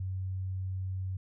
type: tone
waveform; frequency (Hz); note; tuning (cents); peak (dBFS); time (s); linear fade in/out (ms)
sine; 94; F#2; +28; -32; 0-1.17; 5
effects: none